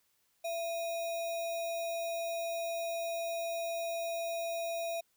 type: tone with sample-and-hold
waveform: sine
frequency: 671 Hz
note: E5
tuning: 31 cents sharp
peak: -33 dBFS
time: 0.44-5.01 s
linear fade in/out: 10 ms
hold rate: 3150 Hz
effects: white hiss -74 dBFS RMS until 5.16 s